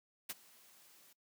white noise with ADSR envelope, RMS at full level -39 dBFS, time 0.29-1.13 s, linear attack 10 ms, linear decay 32 ms, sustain -24 dB, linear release 6 ms, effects noise-tail reverb RT60 0.1 s tail -21 dB re dry + high-pass 150 Hz 12 dB/octave

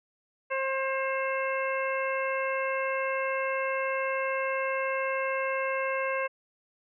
harmonic tone, 533 Hz, C5, 32 cents sharp, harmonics 1 / 2 / 3 / 4 / 5, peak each -30 / -33 / -35 / -36 / -37 dBFS, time 0.5-6.28 s, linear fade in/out 20 ms, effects none

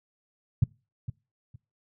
sine tone with echo, 121 Hz, B2, 35 cents flat, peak -15 dBFS, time 0.62-0.64 s, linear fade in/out 5 ms, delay 460 ms, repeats 2, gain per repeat -13 dB, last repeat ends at 1.56 s, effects noise-tail reverb RT60 0.3 s tail -23 dB re dry

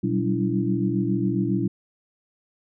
sine tone cluster, 122.2 / 186.8 / 194.1 / 289 / 333.9 Hz, B2 / F#3 / G3 / D4 / E4, -18 / +17 / -17 / -28 / +22 cents, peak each -27 dBFS, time 0.03-1.68 s, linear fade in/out 10 ms, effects none

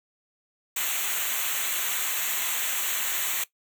white noise with comb filter, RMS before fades -28 dBFS, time 0.76-3.44 s, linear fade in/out 5 ms, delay 0.2 ms, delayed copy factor -0.9, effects noise-tail reverb RT60 0.1 s tail -17 dB re dry

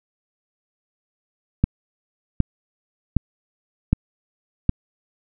click train, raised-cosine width 5 ms, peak -3 dBFS, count 5, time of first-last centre 1.64-4.693 s, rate 1.31 Hz, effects none

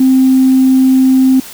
sine tone, 261.6 Hz, C4, in tune, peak -4 dBFS, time 0-1.4 s, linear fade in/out 5 ms, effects tanh soft clip ceiling 0 dBFS + white hiss -31 dBFS RMS until 1.53 s

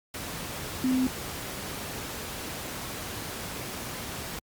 sine tone in noise, 257.5 Hz, C4, 28 cents flat, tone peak -22 dBFS, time 0.84-1.07 s, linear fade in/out 2 ms, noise pink, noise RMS -36 dBFS, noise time 0.14-4.39 s, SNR +11 dB, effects high-pass 60 Hz 12 dB/octave + Opus 48 kbps

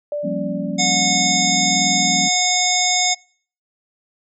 sine tone with exponential decay, 587.3 Hz, D5, in tune, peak -20 dBFS, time 0.12-2.33 s, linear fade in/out 2 ms, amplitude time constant 480 ms
sine chord, G half-diminished seventh, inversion third, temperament equal with one note detuned, 174.61 / 196 / 233.8 / 277.2 Hz, F3 / G3 / Bb3 / Db4, 0 / 0 / +5 / 0 cents, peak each -27 / -26 / -29 / -27 dBFS, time 0.23-2.29 s, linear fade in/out 20 ms
harmonic tone, 727 Hz, F#5, 31 cents flat, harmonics 1 / 3 / 5 / 7 / 9 / 10, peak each -22 / -22 / -22 / -22 / -22 / -22 dBFS, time 0.78-3.15 s, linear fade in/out 20 ms
effects noise-tail reverb RT60 0.5 s tail -26 dB re dry

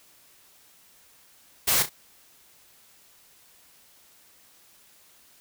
white noise with echo, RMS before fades -22 dBFS, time 1.67-1.83 s, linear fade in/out 10 ms, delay 33 ms, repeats 2, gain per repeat -10 dB, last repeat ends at 1.896 s, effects white hiss -57 dBFS RMS until 5.4 s

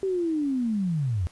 sine linear sweep, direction down, 392 to 79.2 Hz, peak -23 dBFS, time 0.03-1.27 s, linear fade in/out 0 ms, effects pink hiss -54 dBFS RMS until 1.31 s + resampled to 24000 Hz

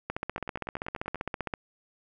two click trains, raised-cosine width 0.5 ms, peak -24 / -16 dBFS, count 9 / 23, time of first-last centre 0.38-1.157 / 0.1-1.538 s, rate 10.3 / 15.3 Hz, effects none

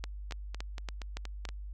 two click trains, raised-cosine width 0.2 ms, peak -24 / -21 dBFS, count 6 / 6, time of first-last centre 0.31-1.489 / 0.04-1.452 s, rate 4.24 / 3.54 Hz, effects added 50 Hz sine -39 dBFS peak until 1.73 s

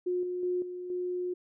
sine tone with level steps, 359.8 Hz, F#4, 48 cents flat, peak -27 / -31 / -27 / -36 / -30 dBFS, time 0.06-1.34 s, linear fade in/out 10 ms, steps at 0.23 / 0.43 / 0.62 / 0.9 s, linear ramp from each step 2 ms, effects none

